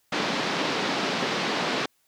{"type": "band-pass noise", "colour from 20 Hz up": "pink", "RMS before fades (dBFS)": -27, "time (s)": [0.12, 1.86], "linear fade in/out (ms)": 5, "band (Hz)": [190, 4900], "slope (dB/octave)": 24, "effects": ["white hiss -68 dBFS RMS until 2.07 s"]}